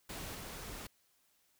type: noise with level steps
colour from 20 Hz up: pink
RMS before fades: -44 / -46 dBFS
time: 0.09-0.87 s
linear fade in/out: 5 ms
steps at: 0.34 s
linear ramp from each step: 10 ms
effects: white hiss -73 dBFS RMS until 1.59 s